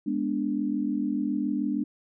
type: chord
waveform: sine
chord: G# diminished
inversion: none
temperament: equal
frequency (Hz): 207.7 / 246.9 / 293.7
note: G#3 / B3 / D4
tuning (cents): 0 / 0 / 0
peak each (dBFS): -30 / -30 / -28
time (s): 0.06-1.84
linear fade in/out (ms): 10
effects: none